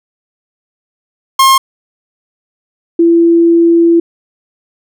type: tone pair in turn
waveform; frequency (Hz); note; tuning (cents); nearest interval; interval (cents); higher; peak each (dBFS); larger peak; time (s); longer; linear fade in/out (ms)
45% pulse / sine; 1069 / 336.7; C6 / E4; +37 / +37; octave + minor sixth; 2000; first; -4; neither; 1.39-1.58 / 2.99-4; second; 5
effects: none